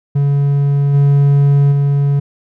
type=tone with level steps; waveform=triangle; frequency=141.5 Hz; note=C#3; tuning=36 cents sharp; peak=-8 / -5 / -8 dBFS; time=0.15-2.2 s; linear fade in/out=10 ms; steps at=0.93 / 1.71 s; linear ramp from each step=20 ms; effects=none